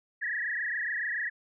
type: tone with frequency modulation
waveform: sine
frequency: 1805 Hz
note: A6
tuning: 44 cents sharp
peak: -29 dBFS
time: 0.21-1.3 s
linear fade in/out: 20 ms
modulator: 27.1 Hz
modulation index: 5.2
effects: none